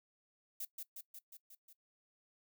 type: noise with echo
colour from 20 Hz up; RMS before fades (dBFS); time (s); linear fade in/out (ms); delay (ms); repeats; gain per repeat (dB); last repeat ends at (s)
violet; -42; 0.6-0.65; 5; 180; 6; -3; 1.73
effects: noise-tail reverb RT60 0.1 s tail -19 dB re dry